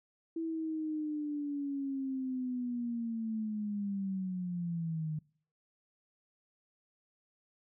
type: linear sweep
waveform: sine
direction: down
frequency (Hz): 329.6 to 152.4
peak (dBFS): -33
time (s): 0.36-5.19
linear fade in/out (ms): 5
effects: noise-tail reverb RT60 0.5 s tail -24 dB re dry